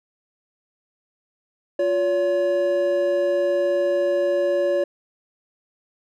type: tone pair together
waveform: triangle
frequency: 352.6 / 566.5 Hz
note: F4 / C#5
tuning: +17 / +37 cents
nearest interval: minor sixth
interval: 820 cents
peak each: -22 / -17 dBFS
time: 1.79-4.84 s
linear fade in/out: 5 ms
effects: none